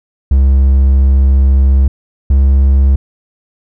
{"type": "tone pair in turn", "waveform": "triangle", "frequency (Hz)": [67.2, 67.86], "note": ["C2", "C#2"], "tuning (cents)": [47, -36], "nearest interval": "unison", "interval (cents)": 17, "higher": "second", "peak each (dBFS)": -3, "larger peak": "neither", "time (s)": [[0.31, 1.88], [2.3, 2.96]], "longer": "first", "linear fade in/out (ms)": 5, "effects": []}